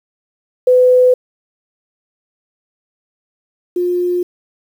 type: tone pair in turn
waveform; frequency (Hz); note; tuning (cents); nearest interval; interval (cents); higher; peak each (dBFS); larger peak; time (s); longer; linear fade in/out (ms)
sine; 503 / 355.7; B4 / F4; +32 / +32; tritone; 600; first; -6 / -13; first; 0.67-1.14 / 3.76-4.23; neither; 5
effects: 7-bit